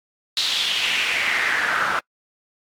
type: noise with band-pass filter sweep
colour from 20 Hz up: pink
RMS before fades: -22 dBFS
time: 0.37-1.99 s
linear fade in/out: 0 ms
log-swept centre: 4000 to 1300 Hz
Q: 3.9
effects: noise-tail reverb RT60 0.1 s tail -26 dB re dry + AAC 64 kbps